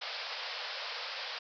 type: band-pass noise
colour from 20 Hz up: white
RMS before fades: -40 dBFS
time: 0.01-1.39 s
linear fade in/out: 10 ms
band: 460 to 5200 Hz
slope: 96 dB/octave
effects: none